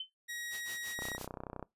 sine tone with exponential decay, 3066 Hz, G7, 39 cents flat, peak -34 dBFS, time 0-0.1 s, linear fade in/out 5 ms, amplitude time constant 20 ms
sawtooth tone, 1900 Hz, A#6, 33 cents sharp, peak -36 dBFS, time 0.28-1.18 s, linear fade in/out 20 ms
white noise with tremolo, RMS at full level -45 dBFS, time 0.5-1.28 s, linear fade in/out 50 ms, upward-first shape sine, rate 5.8 Hz, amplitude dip 100%
click train, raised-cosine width 1 ms, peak -27 dBFS, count 21, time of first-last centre 0.99-1.627 s, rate 31.4 Hz
effects noise-tail reverb RT60 0.2 s tail -23 dB re dry + resampled to 32000 Hz

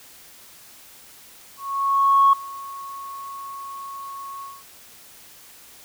sine tone with ADSR envelope, 1102 Hz, C#6, 11 cents flat, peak -10 dBFS, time 1.57-4.64 s, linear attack 760 ms, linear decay 4 ms, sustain -22 dB, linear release 220 ms, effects tanh soft clip ceiling -6 dBFS + white hiss -47 dBFS RMS until 5.84 s

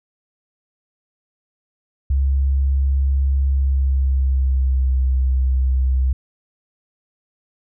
sine tone with pitch glide, 68 to 64.82 Hz, C#2 to C2, -33 to -16 cents, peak -14 dBFS, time 2.1-6.13 s, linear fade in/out 5 ms, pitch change -83 cents, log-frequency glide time 3.47-4.97 s, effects none

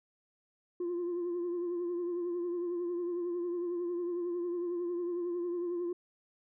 sine tone with vibrato, 349.4 Hz, F4, 1 cent sharp, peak -30 dBFS, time 0.8-5.93 s, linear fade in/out 5 ms, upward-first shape triangle, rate 11 Hz, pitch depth 49 cents each way, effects tanh soft clip ceiling -30 dBFS

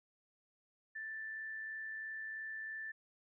sine tone with amplitude modulation, 1764 Hz, A6, 4 cents sharp, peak -40 dBFS, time 0.95-2.92 s, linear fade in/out 10 ms, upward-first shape sine, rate 103 Hz, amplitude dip 30%, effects none

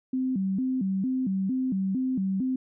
sine tone with vibrato, 222.8 Hz, A3, 22 cents sharp, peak -24 dBFS, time 0.13-2.56 s, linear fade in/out 5 ms, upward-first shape square, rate 2.2 Hz, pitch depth 260 cents each way, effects none

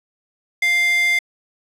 square tone with high-pass filter, 698.5 Hz, F5, in tune, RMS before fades -17 dBFS, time 0.62-1.19 s, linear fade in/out 5 ms, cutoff 2200 Hz, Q 5.8, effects low-pass 12000 Hz 12 dB/octave

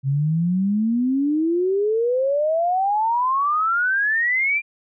sine exponential sweep, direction up, 132.3 to 2407 Hz, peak -17 dBFS, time 0.03-4.62 s, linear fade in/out 50 ms, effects none

